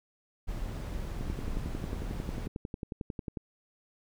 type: noise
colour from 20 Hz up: brown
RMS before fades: -36 dBFS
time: 0.47-2.48 s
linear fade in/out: 20 ms
type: click train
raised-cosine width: 3 ms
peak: -23 dBFS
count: 25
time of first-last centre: 1.21-3.372 s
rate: 11.1 Hz
effects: none